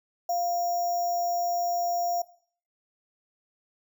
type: tone with sample-and-hold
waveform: sine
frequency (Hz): 698.5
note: F5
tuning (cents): 0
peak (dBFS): -24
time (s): 0.29-2.22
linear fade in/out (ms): 5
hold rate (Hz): 6300
effects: noise-tail reverb RT60 0.5 s tail -18 dB re dry